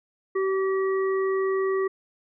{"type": "harmonic tone", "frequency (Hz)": 383.8, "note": "G4", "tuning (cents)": -37, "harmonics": [1, 3, 5], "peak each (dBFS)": [-22, -32, -36], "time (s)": [0.35, 1.88], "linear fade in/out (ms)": 10, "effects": []}